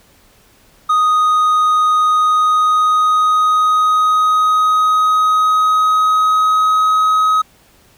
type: tone with pitch glide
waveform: triangle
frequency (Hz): 1244.5 to 1267.7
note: D#6 to D#6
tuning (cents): 0 to +32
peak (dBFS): -8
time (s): 0.89-7.42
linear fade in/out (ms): 10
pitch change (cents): +32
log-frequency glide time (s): 2.05-6.96
effects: pink hiss -50 dBFS RMS until 7.97 s